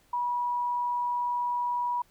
sine tone, 971 Hz, B5, 30 cents flat, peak -26 dBFS, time 0.13-2.02 s, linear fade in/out 5 ms, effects pink hiss -64 dBFS RMS until 2.1 s

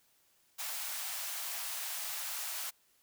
white high-pass noise, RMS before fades -39 dBFS, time 0.58-2.71 s, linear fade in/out 20 ms, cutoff 620 Hz, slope 48 dB/octave, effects white hiss -70 dBFS RMS until 3.02 s

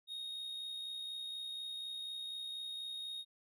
triangle tone with amplitude modulation, 3729 Hz, A#7, in tune, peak -38 dBFS, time 0.07-3.25 s, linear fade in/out 50 ms, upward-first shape sine, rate 64.1 Hz, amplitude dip 35%, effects none

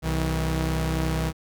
sawtooth tone pair together, 63.6 / 160.26 Hz, C2 / E3, -48 / -49 cents, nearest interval octave + major third, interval 1599 cents, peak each -22 dBFS, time 0.02-1.33 s, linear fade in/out 50 ms, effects none

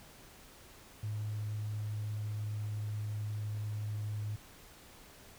triangle tone with pitch glide, 106.2 to 105.53 Hz, G#2 to G#2, +39 to +28 cents, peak -31 dBFS, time 1.03-4.36 s, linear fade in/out 5 ms, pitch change -11 cents, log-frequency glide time 1.31-4.13 s, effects tanh soft clip ceiling -32 dBFS + pink hiss -56 dBFS RMS until 5.38 s

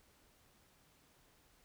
silence, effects pink hiss -69 dBFS RMS until 1.64 s

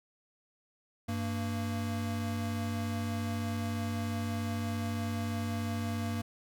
square tone pair together, 97.74 / 230 Hz, G2 / A#3, -5 / -23 cents, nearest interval octave + minor third, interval 1482 cents, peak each -35 / -36 dBFS, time 1.08-6.22 s, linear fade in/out 10 ms, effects none

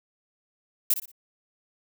violet noise with echo, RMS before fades -21 dBFS, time 0.9-0.94 s, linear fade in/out 5 ms, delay 59 ms, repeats 3, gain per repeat -10 dB, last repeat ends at 1.117 s, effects none

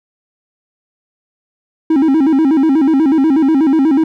triangle tone with vibrato, 293.7 Hz, D4, in tune, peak -6 dBFS, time 1.9-4.04 s, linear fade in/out 5 ms, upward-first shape square, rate 8.2 Hz, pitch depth 150 cents each way, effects none

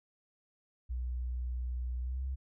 sine tone with pitch glide, 61.6 to 66.02 Hz, B1 to C2, -4 to +16 cents, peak -33 dBFS, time 0.89-2.36 s, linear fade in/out 20 ms, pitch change +120 cents, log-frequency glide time 2.01-2.25 s, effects none

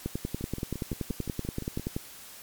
two click trains, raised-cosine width 3 ms, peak -23 / -17 dBFS, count 9 / 21, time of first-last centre 0.41-1.796 / 0.06-1.965 s, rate 5.77 / 10.5 Hz, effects white hiss -47 dBFS RMS until 2.42 s + MP3 96 kbps

